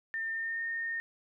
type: tone with pitch glide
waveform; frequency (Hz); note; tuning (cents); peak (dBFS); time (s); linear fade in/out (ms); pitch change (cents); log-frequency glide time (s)
sine; 1805 to 1833.4; A6 to A#6; +44 to -29; -32; 0.14-1; 0; +27; 0.3-0.62
effects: none